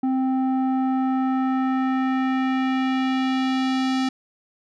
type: tone with low-pass filter sweep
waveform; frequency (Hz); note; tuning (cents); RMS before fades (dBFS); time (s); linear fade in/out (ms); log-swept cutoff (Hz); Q
square; 261.6; C4; 0; -22; 0.03-4.09; 5; 630 to 5000; 1.3
effects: none